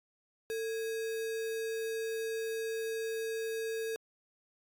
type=tone with sample-and-hold; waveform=sine; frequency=448.5 Hz; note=A4; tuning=33 cents sharp; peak=-33 dBFS; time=0.5-3.96 s; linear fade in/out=0 ms; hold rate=2100 Hz; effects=AAC 64 kbps